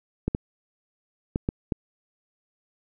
clicks, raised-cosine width 3 ms, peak -11 dBFS, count 5, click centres 0.28 / 0.349 / 1.359 / 1.489 / 1.722 s, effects none

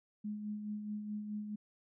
sine tone with tremolo, 210 Hz, G#3, 19 cents sharp, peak -36 dBFS, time 0.24-1.56 s, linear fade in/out 10 ms, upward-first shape sine, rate 4.7 Hz, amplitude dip 45%, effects none

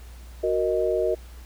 sine chord, D# minor, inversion first, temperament equal, 370 / 466.2 / 622.3 Hz, F#4 / A#4 / D#5, 0 / 0 / 0 cents, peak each -25 dBFS, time 0.43-1.15 s, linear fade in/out 10 ms, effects added 60 Hz sine -40 dBFS peak until 1.45 s + pink hiss -52 dBFS RMS until 1.45 s

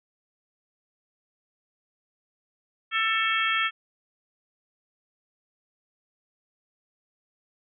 harmonic tone with a mistuned harmonic, 443.9 Hz, A4, 15 cents sharp, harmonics 3 / 4 / 5 / 6 / 7, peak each -27 / -28 / -29 / -30 / -30 dBFS, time 2.91-3.71 s, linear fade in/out 50 ms, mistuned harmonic 7, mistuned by +74 cents, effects none

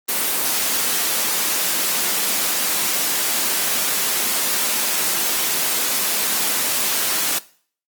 white high-pass noise, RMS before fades -20 dBFS, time 0.08-7.39 s, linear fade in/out 10 ms, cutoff 170 Hz, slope 24 dB/octave, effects noise-tail reverb RT60 0.5 s tail -20 dB re dry + Opus 24 kbps

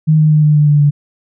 sine tone with pitch steps, 155.9 / 154.11 / 152.34 / 150.59 / 148.86 / 147.15 / 145.46 Hz, D#3 / D#3 / D#3 / D3 / D3 / D3 / D3, +4 / -16 / -36 / +44 / +24 / +4 / -16 cents, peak -6 dBFS, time 0.07-0.91 s, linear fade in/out 20 ms, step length 120 ms, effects none

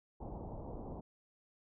pink low-pass noise, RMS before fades -45 dBFS, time 0.2-1.01 s, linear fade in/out 10 ms, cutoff 930 Hz, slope 48 dB/octave, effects none

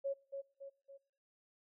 sine tone with echo, 551 Hz, C#5, 11 cents flat, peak -34 dBFS, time 0.04-0.14 s, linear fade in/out 20 ms, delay 280 ms, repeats 3, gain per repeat -6 dB, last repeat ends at 0.98 s, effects noise-tail reverb RT60 1.0 s tail -25 dB re dry

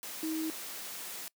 sine tone in noise, 317.5 Hz, D#4, 35 cents sharp, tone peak -31 dBFS, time 0.23-0.5 s, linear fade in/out 0 ms, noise white, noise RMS -42 dBFS, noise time 0.03-1.28 s, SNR +8 dB, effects noise-tail reverb RT60 0.1 s tail -23 dB re dry + high-pass 200 Hz 12 dB/octave

